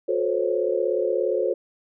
sine tone cluster, 361.6 / 434.9 / 511 / 548 Hz, F#4 / A4 / C5 / C#5, -40 / -20 / -41 / -20 cents, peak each -26 dBFS, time 0.08-1.54 s, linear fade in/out 10 ms, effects none

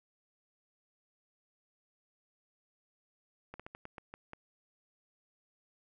slowing click train, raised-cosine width 0.5 ms, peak -30 dBFS, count 8, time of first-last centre 3.54-4.334 s, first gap 56 ms, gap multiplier 1.23, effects none

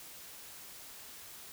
silence, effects white hiss -50 dBFS RMS until 1.52 s

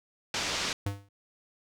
white low-pass noise, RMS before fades -32 dBFS, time 0.34-0.73 s, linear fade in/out 2 ms, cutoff 6000 Hz, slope 24 dB/octave
square tone with exponential decay, 100 Hz, G2, 35 cents sharp, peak -27 dBFS, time 0.86-1.09 s, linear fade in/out 5 ms, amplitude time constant 50 ms
effects none

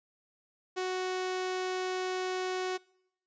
sawtooth tone, 370 Hz, F#4, in tune, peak -27 dBFS, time 0.76-2.78 s, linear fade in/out 20 ms, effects noise-tail reverb RT60 0.8 s tail -25 dB re dry + resampled to 16000 Hz

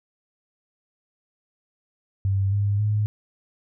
sine tone with pitch steps, 97.6 / 101.45 / 105.45 Hz, G2 / G#2 / G#2, -7 / -40 / +27 cents, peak -19 dBFS, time 2.25-3.06 s, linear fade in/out 0 ms, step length 270 ms, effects none

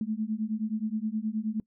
sine beating tone pair, 212.4 / 221.9 Hz, G#3 / A3, +39 / +15 cents, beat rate 9.5 Hz, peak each -31 dBFS, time 0.01-1.6 s, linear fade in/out 2 ms, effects noise-tail reverb RT60 0.1 s tail -23 dB re dry

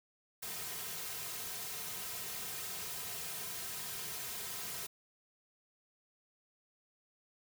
white noise with comb filter, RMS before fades -42 dBFS, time 0.42-4.87 s, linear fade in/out 10 ms, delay 3.5 ms, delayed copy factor -0.95, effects none

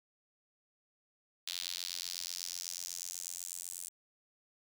sawtooth tone with high-pass filter sweep, 88.1 Hz, F2, 16 cents sharp, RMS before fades -42 dBFS, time 1.47-3.89 s, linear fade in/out 5 ms, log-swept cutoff 3800 to 8400 Hz, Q 2.5, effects none

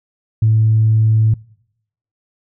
sine tone, 110 Hz, A2, in tune, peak -8 dBFS, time 0.42-1.34 s, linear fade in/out 5 ms, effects noise-tail reverb RT60 0.8 s tail -25 dB re dry + tanh soft clip ceiling -4 dBFS

